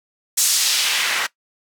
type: noise with band-pass filter sweep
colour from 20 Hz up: white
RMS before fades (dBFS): -19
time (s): 0.37-1.27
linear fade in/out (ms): 10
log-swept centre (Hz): 7900 to 1500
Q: 1.1
effects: noise-tail reverb RT60 0.1 s tail -19 dB re dry